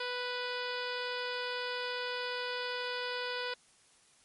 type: harmonic tone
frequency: 493.9 Hz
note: B4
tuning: in tune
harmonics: 1 / 2 / 3 / 4 / 5 / 6 / 7 / 8 / 9 / 10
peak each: -39 / -42 / -40 / -46 / -45 / -46 / -45 / -49 / -47 / -48 dBFS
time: 0-3.54 s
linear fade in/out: 5 ms
effects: white hiss -64 dBFS RMS until 4.24 s + MP3 48 kbps